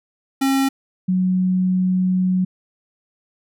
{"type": "tone pair in turn", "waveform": ["square", "sine"], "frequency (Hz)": [270, 184.49], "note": ["C#4", "F#3"], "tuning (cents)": [-45, -5], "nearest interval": "perfect fifth", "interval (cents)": 660, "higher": "first", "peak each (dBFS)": [-16, -15], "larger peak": "second", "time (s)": [[0.41, 0.69], [1.08, 2.45]], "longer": "second", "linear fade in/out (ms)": 10, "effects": []}